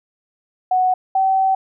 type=tone pair in turn; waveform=sine; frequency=740 / 766.6 Hz; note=F#5 / G5; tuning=0 / -39 cents; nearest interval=minor second; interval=61 cents; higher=second; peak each=-13 / -13 dBFS; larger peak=neither; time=0.71-0.94 / 1.15-1.55 s; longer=second; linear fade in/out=5 ms; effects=none